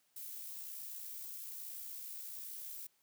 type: noise with amplitude modulation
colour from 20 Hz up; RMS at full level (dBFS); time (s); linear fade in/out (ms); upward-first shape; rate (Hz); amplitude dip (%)
violet; -45; 0.16-2.87; 5; sine; 61.2; 30
effects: white hiss -75 dBFS RMS until 3.02 s + high-pass 100 Hz 12 dB/octave